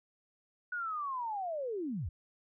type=linear sweep; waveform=sine; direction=down; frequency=1480 to 60.8 Hz; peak=-34 dBFS; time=0.72-2.09 s; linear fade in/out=5 ms; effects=none